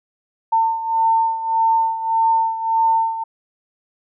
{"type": "beating tone pair", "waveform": "sine", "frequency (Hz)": [901, 902.7], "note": ["A5", "A5"], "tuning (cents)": [41, 44], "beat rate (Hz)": 1.7, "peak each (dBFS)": [-16, -21], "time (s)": [0.52, 3.24], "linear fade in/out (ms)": 10, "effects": []}